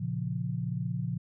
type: chord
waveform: sine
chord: Bb minor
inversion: none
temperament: equal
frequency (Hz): 116.54 / 138.59 / 174.61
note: Bb2 / Db3 / F3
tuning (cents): 0 / 0 / 0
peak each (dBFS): -34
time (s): 0-1.18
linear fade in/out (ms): 10
effects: none